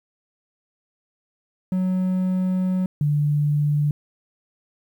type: tone pair in turn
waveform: triangle / sine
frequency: 185.1 / 147.32 Hz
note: F#3 / D3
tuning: +1 / +6 cents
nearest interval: major third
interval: 395 cents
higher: first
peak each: -17 dBFS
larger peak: neither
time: 1.72-2.86 / 3.01-3.91 s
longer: first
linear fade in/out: 2 ms
effects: 9-bit